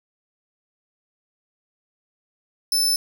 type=tone; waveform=sawtooth; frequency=5274 Hz; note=E8; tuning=in tune; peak=-15 dBFS; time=2.72-2.96 s; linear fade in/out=2 ms; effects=none